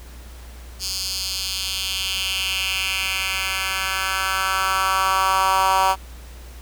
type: tone with high-pass filter sweep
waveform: 10% pulse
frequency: 190.4 Hz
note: F#3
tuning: 50 cents sharp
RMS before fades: -22 dBFS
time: 0.79-5.96 s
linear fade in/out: 50 ms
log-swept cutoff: 4900 to 880 Hz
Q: 2.6
effects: added 60 Hz sine -37 dBFS peak until 6.61 s + pink hiss -46 dBFS RMS until 6.61 s